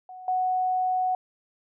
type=tone with level steps; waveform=sine; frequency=740 Hz; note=F#5; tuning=in tune; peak=-39 / -22 dBFS; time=0.09-1.15 s; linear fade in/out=2 ms; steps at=0.28 s; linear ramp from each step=2 ms; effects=none